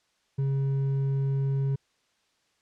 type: tone with hard clipping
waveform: sine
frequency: 136.7 Hz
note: C#3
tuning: 24 cents flat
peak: -25 dBFS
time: 0.38-1.76 s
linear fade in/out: 10 ms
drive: 4 dB
effects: white hiss -70 dBFS RMS until 2.61 s + low-pass 6000 Hz 12 dB/octave